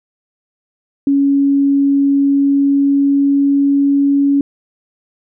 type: tone with pitch glide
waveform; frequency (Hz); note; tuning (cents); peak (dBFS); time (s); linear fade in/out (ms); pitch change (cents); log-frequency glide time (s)
sine; 278.9 to 280.7; C#4 to C#4; +11 to +22; -9; 1.07-4.41; 2; +11; 2.14-4.26
effects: none